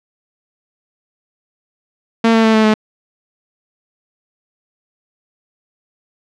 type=tone with pitch steps; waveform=sawtooth; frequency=227.7 / 224.6 / 221.5 / 218.4 / 215.4 Hz; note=A#3 / A3 / A3 / A3 / A3; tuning=-40 / +36 / +12 / -13 / -37 cents; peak=-5 dBFS; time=2.24-2.74 s; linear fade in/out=5 ms; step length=100 ms; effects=low-pass 4000 Hz 12 dB/octave